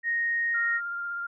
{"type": "tone", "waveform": "sine", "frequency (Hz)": 1864.7, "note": "A#6", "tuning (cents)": 0, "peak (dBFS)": -24, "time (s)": [0.03, 0.81], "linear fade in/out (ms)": 50}
{"type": "tone with vibrato", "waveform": "sine", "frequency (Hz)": 1396.9, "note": "F6", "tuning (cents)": 0, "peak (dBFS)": -30, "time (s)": [0.54, 1.27], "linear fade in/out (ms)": 10, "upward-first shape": "sine", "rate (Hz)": 16, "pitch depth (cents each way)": 11}
{"effects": []}